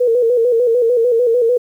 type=tone with vibrato; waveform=sine; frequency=475.2 Hz; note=A#4; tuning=33 cents sharp; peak=-10 dBFS; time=0-1.58 s; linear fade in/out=10 ms; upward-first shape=square; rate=6.7 Hz; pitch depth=67 cents each way; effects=8-bit